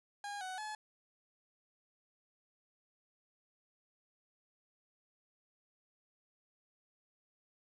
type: tone with pitch steps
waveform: 30% pulse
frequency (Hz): 815 / 746 / 855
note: G#5 / F#5 / A5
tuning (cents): -33 / +14 / -50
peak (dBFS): -38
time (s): 0.24-0.75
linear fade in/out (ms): 2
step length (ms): 170
effects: resampled to 24000 Hz